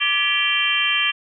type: harmonic tone with a mistuned harmonic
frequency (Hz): 392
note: G4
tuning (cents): 0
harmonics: 3 / 4 / 5 / 6 / 7 / 8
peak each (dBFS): -28 / -26 / -29 / -23 / -23 / -21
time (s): 0-1.12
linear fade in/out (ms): 20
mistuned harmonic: 4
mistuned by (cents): +140
effects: none